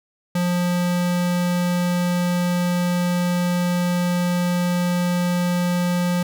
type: tone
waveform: square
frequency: 176.9 Hz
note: F3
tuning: 23 cents sharp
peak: -19 dBFS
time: 0.35-6.23 s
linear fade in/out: 5 ms
effects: none